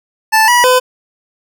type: tone with pitch steps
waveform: 25% pulse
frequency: 879 / 971 / 506 Hz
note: A5 / B5 / B4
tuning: -2 / -30 / +42 cents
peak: -3 dBFS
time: 0.32-0.8 s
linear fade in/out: 20 ms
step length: 160 ms
effects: none